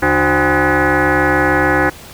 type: tone with frequency modulation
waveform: sine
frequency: 591 Hz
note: D5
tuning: 11 cents sharp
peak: -10 dBFS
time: 0.02-1.9 s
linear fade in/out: 10 ms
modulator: 223 Hz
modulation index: 5.7
effects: pink hiss -36 dBFS RMS until 2.13 s